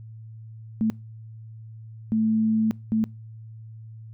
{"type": "tone bursts at uneven times", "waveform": "sine", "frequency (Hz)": 220, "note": "A3", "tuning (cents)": 0, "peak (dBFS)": -19, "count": 3, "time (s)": [[0.81, 0.9], [2.12, 2.71], [2.92, 3.04]], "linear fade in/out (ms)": 0, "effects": ["noise-tail reverb RT60 0.3 s tail -25 dB re dry", "added 111 Hz sine -39 dBFS peak until 4.13 s"]}